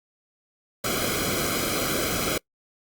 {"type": "noise with comb filter", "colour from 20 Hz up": "pink", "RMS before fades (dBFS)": -26, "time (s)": [0.84, 2.38], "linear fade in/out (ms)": 5, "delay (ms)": 1.1, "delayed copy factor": -0.85, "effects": ["noise-tail reverb RT60 0.1 s tail -26 dB re dry", "Opus 48 kbps"]}